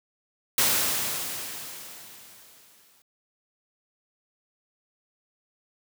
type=noise with exponential decay; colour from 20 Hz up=white; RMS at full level=-21 dBFS; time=0.58-3.02 s; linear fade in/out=2 ms; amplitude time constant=530 ms; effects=high-pass 80 Hz 12 dB/octave